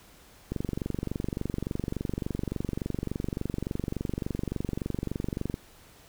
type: click train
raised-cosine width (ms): 3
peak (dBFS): -17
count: 119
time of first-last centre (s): 0.52-5.541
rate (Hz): 23.5
effects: pink hiss -55 dBFS RMS until 6.08 s